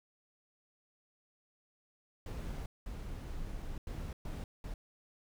brown noise bursts at uneven times, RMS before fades -41 dBFS, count 5, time 2.26-2.66 / 2.86-3.78 / 3.87-4.13 / 4.25-4.44 / 4.64-4.74 s, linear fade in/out 2 ms, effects none

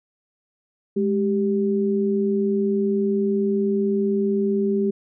sine tone pair together, 207.7 / 392.1 Hz, G#3 / G4, 0 / 0 cents, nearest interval major seventh, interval 1100 cents, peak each -21 dBFS, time 0.96-4.91 s, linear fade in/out 10 ms, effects none

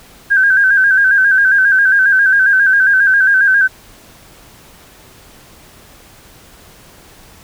sine tone with vibrato, 1574 Hz, G6, 7 cents sharp, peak -7 dBFS, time 0.3-3.68 s, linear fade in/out 20 ms, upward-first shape square, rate 7.4 Hz, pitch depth 51 cents each way, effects pink hiss -42 dBFS RMS until 7.43 s

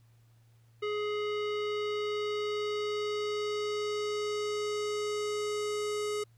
square tone with low-pass filter sweep, 418.8 Hz, G#4, 15 cents sharp, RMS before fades -33 dBFS, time 0.82-6.24 s, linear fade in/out 10 ms, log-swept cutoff 2900 to 8500 Hz, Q 1.4, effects added 115 Hz sine -59 dBFS peak until 6.37 s + pink hiss -72 dBFS RMS until 6.37 s

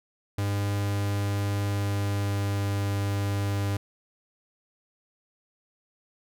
45% pulse tone with pitch glide, 101.1 to 100.29 Hz, G#2 to G2, -46 to +40 cents, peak -25 dBFS, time 0.38-3.77 s, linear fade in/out 5 ms, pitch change -14 cents, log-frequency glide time 1.51-3.05 s, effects none

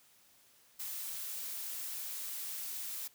blue noise, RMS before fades -41 dBFS, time 0.79-3.08 s, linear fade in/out 10 ms, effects white hiss -65 dBFS RMS until 3.14 s + high-pass 60 Hz 12 dB/octave

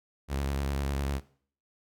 sawtooth tone with vibrato, 69.3 Hz, C#2, in tune, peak -25 dBFS, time 0.28-1.21 s, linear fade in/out 50 ms, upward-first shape triangle, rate 10 Hz, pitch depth 58 cents each way, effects noise-tail reverb RT60 0.5 s tail -18 dB re dry

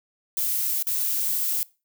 violet noise with dropouts, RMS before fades -25 dBFS, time 0.37-1.63 s, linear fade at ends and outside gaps 1 ms, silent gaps 0.826-0.869 s, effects noise-tail reverb RT60 0.3 s tail -22 dB re dry

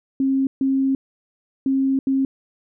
sine tone bursts at uneven times, 268.6 Hz, C4, 46 cents sharp, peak -16 dBFS, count 4, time 0.2-0.47 / 0.61-0.95 / 1.66-1.99 / 2.07-2.25 s, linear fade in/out 2 ms, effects none

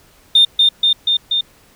sine tone with echo, 3625 Hz, A#7, 49 cents flat, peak -5 dBFS, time 0.35-0.45 s, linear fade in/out 5 ms, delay 240 ms, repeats 4, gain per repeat -2 dB, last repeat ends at 1.41 s, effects tanh soft clip ceiling -3 dBFS + pink hiss -50 dBFS RMS until 1.75 s

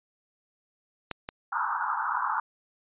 clicks, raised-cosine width 0.3 ms, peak -16 / -18 dBFS, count 2, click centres 1.113 / 1.289 s
pink band-pass noise, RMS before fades -29 dBFS, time 1.52-2.4 s, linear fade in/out 5 ms, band 840 to 1500 Hz, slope 96 dB/octave
effects resampled to 8000 Hz

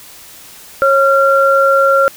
sine tone pair together, 546.5 / 1376 Hz, C#5 / F6, -25 / -26 cents, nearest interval octave + major third, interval 1599 cents, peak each -10 dBFS, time 0.82-2.08 s, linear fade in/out 0 ms, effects white hiss -37 dBFS RMS until 2.16 s

